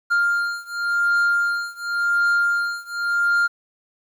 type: beating tone pair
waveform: triangle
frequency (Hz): 1400 / 1400.91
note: F6 / F6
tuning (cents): +4 / +5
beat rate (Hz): 0.91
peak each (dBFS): -19 / -20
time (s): 0.1-3.48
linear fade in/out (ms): 20
effects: 9-bit